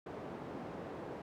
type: band-pass noise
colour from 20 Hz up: white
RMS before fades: -45 dBFS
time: 0.06-1.22 s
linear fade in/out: 5 ms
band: 120 to 590 Hz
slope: 12 dB/octave
effects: none